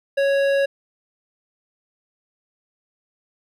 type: tone with hard clipping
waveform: sine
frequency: 554.4 Hz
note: C#5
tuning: in tune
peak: -18 dBFS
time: 0.17-0.66 s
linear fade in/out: 10 ms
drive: 12 dB
effects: none